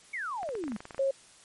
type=exponential sweep; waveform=sine; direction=down; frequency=2300 to 195.7 Hz; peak=-32 dBFS; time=0.13-0.77 s; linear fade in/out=10 ms
type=clicks; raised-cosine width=0.5 ms; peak=-27 dBFS; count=12; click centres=0.431 / 0.49 / 0.553 / 0.639 / 0.68 / 0.72 / 0.763 / 0.805 / 0.854 / 0.908 / 0.946 / 0.981 s
type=tone; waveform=sine; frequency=543 Hz; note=C#5; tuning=36 cents flat; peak=-24 dBFS; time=0.99-1.11 s; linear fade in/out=5 ms
effects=white hiss -56 dBFS RMS until 1.44 s + MP3 48 kbps